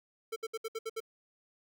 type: tone bursts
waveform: square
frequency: 447.2 Hz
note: A4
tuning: 28 cents sharp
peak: -35 dBFS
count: 7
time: 0.32-1.004 s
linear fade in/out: 10 ms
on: 42 ms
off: 65 ms
effects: none